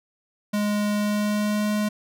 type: tone with pitch glide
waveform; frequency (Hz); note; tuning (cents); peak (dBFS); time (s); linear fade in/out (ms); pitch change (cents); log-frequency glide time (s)
square; 207.7 to 210.1; G#3 to G#3; 0 to +20; -22; 0.53-1.89; 10; +20; 0.95-1.71
effects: none